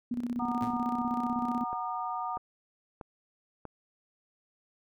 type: tone with tremolo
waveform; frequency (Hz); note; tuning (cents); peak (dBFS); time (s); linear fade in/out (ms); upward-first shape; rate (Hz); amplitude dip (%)
sine; 241.6; B3; -38; -28; 0.11-1.64; 5; square; 16; 65
type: chord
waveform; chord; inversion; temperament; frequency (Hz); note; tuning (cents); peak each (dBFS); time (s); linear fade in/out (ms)
sine; D# minor; first; equal with one note detuned; 740 / 932.3 / 1214.7; F#5 / A#5 / D#6; 0 / 0 / -42; -36; 0.39-2.38; 10
type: tone with exponential decay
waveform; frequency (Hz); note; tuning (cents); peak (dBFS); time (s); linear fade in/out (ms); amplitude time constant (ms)
sawtooth; 114.9; A#2; -25; -31; 0.62-0.84; 0; 47
type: click train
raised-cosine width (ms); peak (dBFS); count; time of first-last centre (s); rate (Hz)
1; -27; 4; 1.73-3.653; 1.56
effects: none